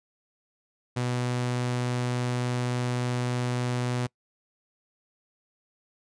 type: tone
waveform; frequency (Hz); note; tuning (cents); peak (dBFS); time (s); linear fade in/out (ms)
sawtooth; 123.47; B2; 0; -22; 0.96-4.07; 10
effects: noise-tail reverb RT60 0.1 s tail -24 dB re dry + resampled to 22050 Hz